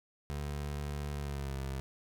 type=tone with pitch glide; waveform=25% pulse; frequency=72.5 to 67.26 Hz; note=D2 to C2; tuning=-22 to +48 cents; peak=-32 dBFS; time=0.3-1.8 s; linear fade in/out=0 ms; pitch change=-130 cents; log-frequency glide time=1.14-1.58 s; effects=none